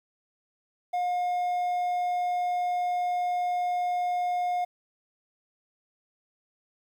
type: tone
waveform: triangle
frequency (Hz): 715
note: F5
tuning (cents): +41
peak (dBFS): -23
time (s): 0.93-4.65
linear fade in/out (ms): 10
effects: 10-bit